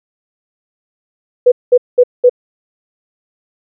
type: tone bursts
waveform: sine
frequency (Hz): 493.9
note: B4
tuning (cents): 0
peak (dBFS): -3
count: 4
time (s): 1.46-2.296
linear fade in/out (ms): 10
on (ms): 59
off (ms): 200
effects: none